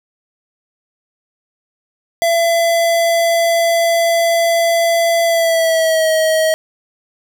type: tone with pitch glide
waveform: square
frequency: 673 to 635.2 Hz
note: E5 to D#5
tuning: +36 to +36 cents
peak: -12 dBFS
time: 2.22-6.54 s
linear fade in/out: 0 ms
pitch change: -100 cents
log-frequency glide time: 5.24-6.1 s
effects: none